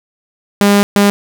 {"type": "tone bursts at uneven times", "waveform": "sawtooth", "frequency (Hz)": 202.5, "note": "G#3", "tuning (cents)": -43, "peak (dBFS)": -3, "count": 2, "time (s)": [[0.61, 0.83], [0.96, 1.1]], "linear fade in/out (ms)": 0, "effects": []}